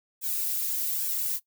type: noise with flanger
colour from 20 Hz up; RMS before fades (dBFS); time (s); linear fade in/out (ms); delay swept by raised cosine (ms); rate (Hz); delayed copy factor
violet; -29; 0.21-1.4; 50; 1.2 to 3.3; 1.2; +1
effects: noise-tail reverb RT60 0.1 s tail -18 dB re dry